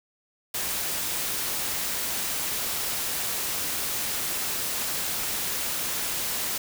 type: noise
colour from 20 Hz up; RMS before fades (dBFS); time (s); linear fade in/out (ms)
white; -29; 0.54-6.58; 5
effects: none